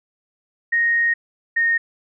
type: tone pair in turn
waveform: sine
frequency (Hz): 1864.7 / 1847.5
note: A#6 / A#6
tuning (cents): 0 / -16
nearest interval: unison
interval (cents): 16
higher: first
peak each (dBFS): -15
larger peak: neither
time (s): 0.72-1.14 / 1.56-1.78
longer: first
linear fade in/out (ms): 10
effects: none